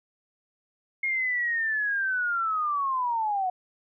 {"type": "linear sweep", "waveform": "sine", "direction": "down", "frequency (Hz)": [2154, 722], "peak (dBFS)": -24, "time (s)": [1.03, 3.5], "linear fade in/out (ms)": 5, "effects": []}